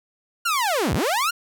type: linear two-way sweep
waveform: sawtooth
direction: down then up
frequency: 1439 to 51.4 to 1439 Hz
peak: -16 dBFS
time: 0.45-1.31 s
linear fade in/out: 10 ms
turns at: 0.94 s
effects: none